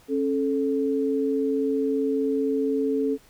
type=tone pair together; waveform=sine; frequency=272.1 / 436.8 Hz; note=C#4 / A4; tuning=-32 / -13 cents; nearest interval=minor sixth; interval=819 cents; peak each=-24 dBFS; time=0.08-3.18 s; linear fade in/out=50 ms; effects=pink hiss -56 dBFS RMS until 3.29 s